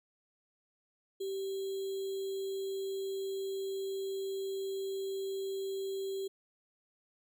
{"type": "tone with sample-and-hold", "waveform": "sine", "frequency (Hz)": 387.9, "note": "G4", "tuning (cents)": -18, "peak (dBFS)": -34, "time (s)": [1.2, 6.28], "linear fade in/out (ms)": 10, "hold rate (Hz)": 3675, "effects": []}